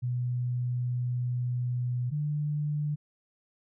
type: tone pair in turn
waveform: sine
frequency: 123.47 / 148.47 Hz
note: B2 / D3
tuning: 0 / +19 cents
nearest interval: minor third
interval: 319 cents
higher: second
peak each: -27 dBFS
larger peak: neither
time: 0.02-2.11 / 2.11-2.96 s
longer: first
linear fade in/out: 20 ms
effects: none